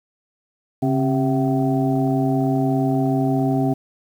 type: tone cluster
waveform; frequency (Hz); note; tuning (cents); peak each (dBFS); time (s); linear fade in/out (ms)
sine; 137.5 / 267.9 / 392.1 / 665 / 762; C#3 / C4 / G4 / E5 / G5; -14 / +41 / 0 / +15 / -49; -21 / -19 / -26 / -27 / -27; 0.82-3.74; 10
effects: tanh soft clip ceiling -6 dBFS + 8-bit